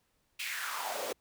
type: noise with high-pass filter sweep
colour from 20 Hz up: pink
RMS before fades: -37 dBFS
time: 0.39-1.13 s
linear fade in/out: 10 ms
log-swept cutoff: 2700 to 410 Hz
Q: 3.5
effects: pink hiss -75 dBFS RMS until 1.2 s